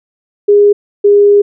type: tone pair in turn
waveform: sine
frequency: 410 / 407.9 Hz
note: G#4 / G#4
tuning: -22 / -31 cents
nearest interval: unison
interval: 9 cents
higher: first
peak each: -3 dBFS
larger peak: neither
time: 0.48-0.73 / 1.04-1.42 s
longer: second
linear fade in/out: 10 ms
effects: none